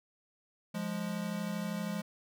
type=tone pair together; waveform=square; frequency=175.01 / 207.7 Hz; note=F3 / G#3; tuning=+4 / 0 cents; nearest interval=minor third; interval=296 cents; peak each=-38 / -37 dBFS; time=0.74-2.02 s; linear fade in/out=10 ms; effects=none